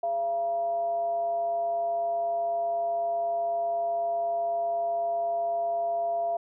sine tone with frequency modulation, 682 Hz, F5, 41 cents flat, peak -25 dBFS, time 0.03-6.37 s, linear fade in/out 5 ms, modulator 270 Hz, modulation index 0.25, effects none

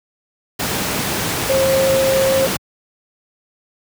sine tone in noise, 534 Hz, C5, 35 cents sharp, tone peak -13 dBFS, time 1.49-2.47 s, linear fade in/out 10 ms, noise pink, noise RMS -20 dBFS, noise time 0.59-2.57 s, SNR +4 dB, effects high-pass 100 Hz 12 dB/octave

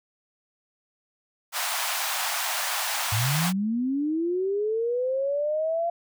pink high-pass noise, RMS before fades -28 dBFS, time 1.52-3.53 s, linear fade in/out 50 ms, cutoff 680 Hz, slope 48 dB/octave
sine linear sweep, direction up, 100.8 to 689 Hz, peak -23 dBFS, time 3.12-5.9 s, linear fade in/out 5 ms
effects none

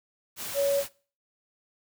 sine tone in noise, 561 Hz, C#5, 21 cents sharp, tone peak -22 dBFS, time 0.54-0.84 s, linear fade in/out 50 ms, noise white, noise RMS -36 dBFS, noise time 0.36-0.89 s, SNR +11 dB, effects noise-tail reverb RT60 0.4 s tail -21 dB re dry

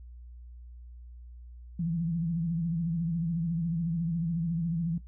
sine tone with vibrato, 167.3 Hz, E3, 26 cents sharp, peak -27 dBFS, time 1.79-4.98 s, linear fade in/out 5 ms, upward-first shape sine, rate 14 Hz, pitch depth 85 cents each way, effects noise-tail reverb RT60 0.1 s tail -17 dB re dry + added 60 Hz sine -44 dBFS peak until 5.07 s

